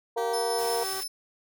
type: harmonic tone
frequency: 233.1 Hz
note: A#3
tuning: in tune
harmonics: 2 / 3 / 4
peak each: -28 / -32 / -34 dBFS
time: 0.16-0.84 s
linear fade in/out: 10 ms
type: tone with pitch glide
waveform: 15% pulse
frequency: 386.8 to 384.6 Hz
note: G4 to G4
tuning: -23 to -33 cents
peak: -27 dBFS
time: 0.17-1.01 s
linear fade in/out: 10 ms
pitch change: -10 cents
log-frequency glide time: 0.33-0.83 s
type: tone with tremolo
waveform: 25% pulse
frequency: 5274 Hz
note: E8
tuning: in tune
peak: -27 dBFS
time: 0.33-1.08 s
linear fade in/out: 10 ms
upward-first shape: square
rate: 5.8 Hz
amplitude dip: 30%
type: noise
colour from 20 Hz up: white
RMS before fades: -39 dBFS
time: 0.58-1.04 s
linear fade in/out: 10 ms
effects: none